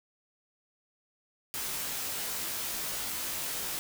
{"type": "noise with comb filter", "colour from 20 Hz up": "white", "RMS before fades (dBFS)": -35, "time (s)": [1.54, 3.79], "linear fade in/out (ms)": 0, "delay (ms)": 17, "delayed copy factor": -1, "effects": []}